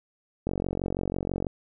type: click train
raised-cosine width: 2 ms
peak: -15 dBFS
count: 47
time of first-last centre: 0.47-1.468 s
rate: 46.1 Hz
effects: none